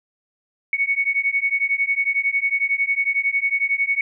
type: beating tone pair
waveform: sine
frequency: 2217 / 2228 Hz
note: C#7 / C#7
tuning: 0 / +8 cents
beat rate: 11 Hz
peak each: -21 dBFS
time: 0.73-4.01 s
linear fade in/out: 2 ms
effects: none